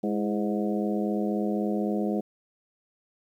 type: harmonic tone with a mistuned harmonic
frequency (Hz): 103.83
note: G#2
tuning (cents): 0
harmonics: 2 / 3 / 4 / 5 / 6 / 7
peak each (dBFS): -27 / -31 / -33 / -35 / -37 / -38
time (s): 0.03-2.21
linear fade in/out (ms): 10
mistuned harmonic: 3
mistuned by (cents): +83
effects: 10-bit